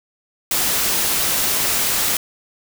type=noise; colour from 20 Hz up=white; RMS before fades=-19 dBFS; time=0.51-2.17 s; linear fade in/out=2 ms; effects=none